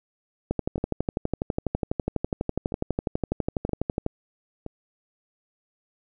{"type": "two click trains", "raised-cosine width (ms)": 2, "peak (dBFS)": [-20, -11], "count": [5, 44], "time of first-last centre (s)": [[0.78, 4.663], [0.51, 4.064]], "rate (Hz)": [1.03, 12.1], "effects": []}